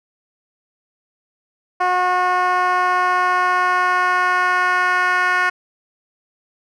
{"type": "tone with band-pass filter sweep", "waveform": "10% pulse", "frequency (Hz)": 363, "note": "F#4", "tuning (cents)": -33, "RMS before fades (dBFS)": -17, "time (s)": [1.8, 5.5], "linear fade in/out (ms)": 10, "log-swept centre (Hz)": [870, 1500], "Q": 1.8, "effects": []}